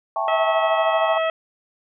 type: chord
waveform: sine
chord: A dominant seventh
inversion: second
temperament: just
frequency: 660 / 792 / 880 / 1100 Hz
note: E5 / G5 / A5 / C#6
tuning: +2 / +18 / 0 / -14 cents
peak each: -26 dBFS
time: 0.16-1.18 s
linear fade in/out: 2 ms
type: harmonic tone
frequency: 647 Hz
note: E5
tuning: 32 cents flat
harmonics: 1 / 2 / 3 / 4 / 5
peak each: -20 / -26 / -30 / -32 / -34 dBFS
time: 0.28-1.3 s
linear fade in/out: 2 ms
effects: none